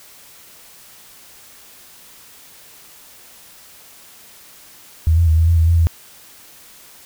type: tone with pitch steps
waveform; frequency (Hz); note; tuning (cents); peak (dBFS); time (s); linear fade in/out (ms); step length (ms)
sine; 80.4 / 84.5 / 79.3 / 81.8 / 84.4 / 81.3 / 84.3 / 82.6; E2 / E2 / D#2 / E2 / E2 / E2 / E2 / E2; -43 / +43 / +33 / -13 / +41 / -23 / +39 / +4; -10; 5.07-5.87; 0; 100
effects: white hiss -44 dBFS RMS until 7.05 s